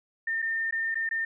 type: tone with dropouts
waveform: sine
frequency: 1811 Hz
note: A6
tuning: 49 cents sharp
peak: -26 dBFS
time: 0.27-1.25 s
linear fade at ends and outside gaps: 5 ms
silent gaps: 0.42-0.424 / 0.71-0.724 / 0.945-0.954 / 1.091-1.11 s
effects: none